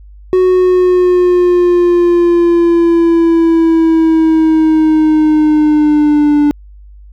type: linear sweep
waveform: triangle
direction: down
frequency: 370 to 292.5 Hz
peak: -4 dBFS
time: 0.33-6.51 s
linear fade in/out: 0 ms
effects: added 50 Hz sine -33 dBFS peak until 7.12 s